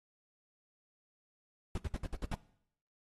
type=noise bursts; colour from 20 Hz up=brown; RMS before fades=-35 dBFS; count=7; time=1.75-2.343 s; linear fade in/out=2 ms; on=29 ms; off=65 ms; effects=noise-tail reverb RT60 0.7 s tail -19 dB re dry + AAC 32 kbps